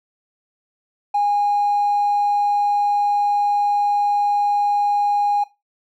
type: tone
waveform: triangle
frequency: 820 Hz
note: G#5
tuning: 22 cents flat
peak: -12 dBFS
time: 1.14-5.44 s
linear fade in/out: 10 ms
effects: noise-tail reverb RT60 0.2 s tail -18 dB re dry + tanh soft clip ceiling -12 dBFS